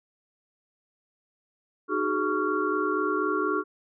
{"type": "tone cluster", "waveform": "sine", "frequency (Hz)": [307.7, 376.5, 420.5, 1121, 1384], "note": ["D#4", "F#4", "G#4", "C#6", "F6"], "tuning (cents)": [-19, 30, 22, 19, -16], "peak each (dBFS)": -30, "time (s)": [1.88, 3.64], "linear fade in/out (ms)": 50, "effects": []}